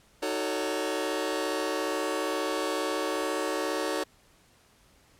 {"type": "chord", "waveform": "sawtooth", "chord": "D# half-diminished seventh", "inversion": "none", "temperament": "just", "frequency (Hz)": [311.1, 373.4, 448, 560], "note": ["D#4", "F#4", "A4", "C#5"], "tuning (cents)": [0, 16, 31, 18], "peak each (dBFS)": [-30, -30, -30, -29], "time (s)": [0.22, 4.04], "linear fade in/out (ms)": 10, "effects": ["pink hiss -61 dBFS RMS until 5.19 s", "low-pass 12000 Hz 12 dB/octave"]}